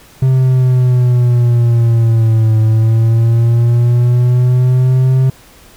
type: linear two-way sweep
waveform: triangle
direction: down then up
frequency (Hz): 131.7 to 109.6 to 131.7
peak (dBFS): -5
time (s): 0.22-5.3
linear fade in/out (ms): 5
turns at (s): 2.59
effects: pink hiss -42 dBFS RMS until 5.76 s